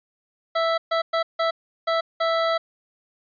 25% pulse tone bursts at uneven times, 659.3 Hz, E5, in tune, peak -16 dBFS, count 6, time 0.55-0.78 / 0.91-1.02 / 1.13-1.23 / 1.39-1.51 / 1.87-2.01 / 2.2-2.58 s, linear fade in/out 10 ms, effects resampled to 11025 Hz

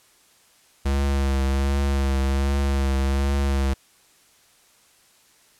square tone with vibrato, 68.5 Hz, C#2, 20 cents flat, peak -20 dBFS, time 0.85-3.74 s, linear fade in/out 10 ms, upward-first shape triangle, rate 1.3 Hz, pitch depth 34 cents each way, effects white hiss -57 dBFS RMS until 5.59 s + low-pass 11000 Hz 12 dB/octave

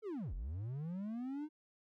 triangle linear two-way sweep, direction down then up, 458 to 38.42 to 312.1 Hz, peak -37 dBFS, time 0.02-1.49 s, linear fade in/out 50 ms, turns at 0.34 s, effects none

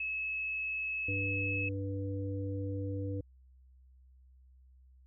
sine tone, 2587 Hz, E7, 33 cents flat, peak -33 dBFS, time 0-1.69 s, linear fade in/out 5 ms
harmonic tone, 98 Hz, G2, in tune, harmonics 1 / 3 / 5, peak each -35 / -40 / -42 dBFS, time 1.08-3.21 s, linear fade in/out 5 ms
effects added 64 Hz sine -57 dBFS peak until 5.06 s

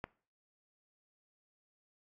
click, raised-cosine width 0.5 ms, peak -23 dBFS, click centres 0.041 s, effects noise-tail reverb RT60 0.4 s tail -21 dB re dry + AAC 48 kbps

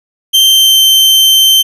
40% pulse tone with pitch glide, 3136 to 3111 Hz, G7 to G7, 0 to -14 cents, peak -3 dBFS, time 0.33-1.63 s, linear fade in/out 20 ms, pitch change -14 cents, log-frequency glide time 0.45-0.79 s, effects none

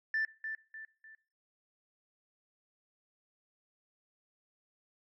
sine tone with echo, 1768 Hz, A6, 8 cents sharp, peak -28 dBFS, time 0.14-0.25 s, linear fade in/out 2 ms, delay 300 ms, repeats 3, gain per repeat -8 dB, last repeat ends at 1.15 s, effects noise-tail reverb RT60 0.4 s tail -20 dB re dry + tanh soft clip ceiling -26 dBFS

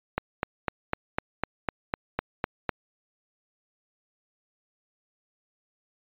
click train, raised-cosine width 0.5 ms, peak -10 dBFS, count 11, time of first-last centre 0.18-2.693 s, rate 3.98 Hz, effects resampled to 8000 Hz

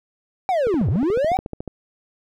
triangle linear two-way sweep, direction down then up, 784 to 77.78 to 784 Hz, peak -15 dBFS, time 0.49-1.37 s, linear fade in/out 0 ms, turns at 0.89 s
click train, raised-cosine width 2 ms, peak -16 dBFS, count 15, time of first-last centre 0.67-1.677 s, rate 13.9 Hz
effects none

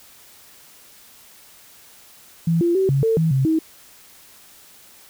sine tone with pitch steps, 166.2 / 343.2 / 382.5 / 137.5 / 448.7 / 161.7 / 133.4 / 319.2 Hz, E3 / F4 / G4 / C#3 / A4 / E3 / C3 / D#4, +15 / -30 / -42 / -14 / +34 / -33 / +34 / +44 cents, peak -15 dBFS, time 2.47-3.59 s, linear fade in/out 5 ms, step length 140 ms, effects white hiss -48 dBFS RMS until 5.09 s

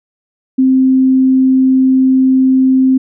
sine tone, 261.6 Hz, C4, in tune, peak -6 dBFS, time 0.58-2.98 s, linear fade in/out 10 ms, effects none

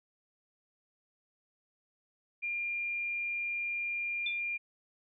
sine tone, 2400 Hz, D7, 37 cents sharp, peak -32 dBFS, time 2.42-4.58 s, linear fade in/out 20 ms
sine tone with exponential decay, 3532 Hz, A7, 6 cents sharp, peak -31 dBFS, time 4.26-4.41 s, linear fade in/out 5 ms, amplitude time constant 32 ms
effects none

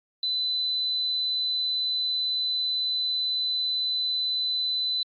sine tone, 4011 Hz, B7, 26 cents sharp, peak -24 dBFS, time 0.23-5.03 s, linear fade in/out 2 ms, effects AAC 32 kbps

